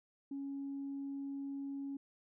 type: tone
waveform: sine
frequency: 277.2 Hz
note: C#4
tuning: in tune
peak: -38 dBFS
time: 0.31-1.97 s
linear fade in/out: 5 ms
effects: tanh soft clip ceiling -35 dBFS